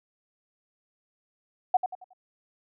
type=tone with echo; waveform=sine; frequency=740 Hz; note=F#5; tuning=in tune; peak=-16 dBFS; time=1.74-1.77 s; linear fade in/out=5 ms; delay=91 ms; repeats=4; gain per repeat=-9 dB; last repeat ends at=2.134 s; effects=none